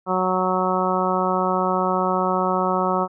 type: harmonic tone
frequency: 185 Hz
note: F#3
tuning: in tune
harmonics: 1 / 2 / 3 / 4 / 5 / 6 / 7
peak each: -26 / -26 / -26 / -26 / -26 / -26 / -26 dBFS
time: 0.06-3.08 s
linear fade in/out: 50 ms
effects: none